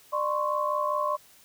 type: tone cluster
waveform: sine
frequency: 598 / 1039 / 1104 Hz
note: D5 / C6 / C#6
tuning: +31 / -12 / -7 cents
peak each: -29 dBFS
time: 0.12-1.17 s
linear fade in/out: 20 ms
effects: white hiss -56 dBFS RMS until 1.44 s